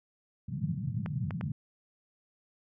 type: band-pass noise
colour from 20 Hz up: pink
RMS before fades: -34 dBFS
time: 0.48-1.52 s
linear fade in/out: 5 ms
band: 100 to 200 Hz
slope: 48 dB/octave
type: clicks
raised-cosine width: 0.5 ms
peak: -24 dBFS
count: 3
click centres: 1.061 / 1.308 / 1.411 s
effects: none